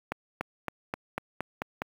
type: accelerating click train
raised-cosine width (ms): 0.5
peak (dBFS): -15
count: 8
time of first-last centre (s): 0.12-1.819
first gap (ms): 290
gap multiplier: 0.94
effects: high-pass 80 Hz 12 dB/octave + 7-bit